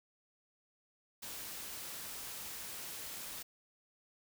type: noise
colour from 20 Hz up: white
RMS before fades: -45 dBFS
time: 1.22-3.43 s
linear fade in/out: 10 ms
effects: none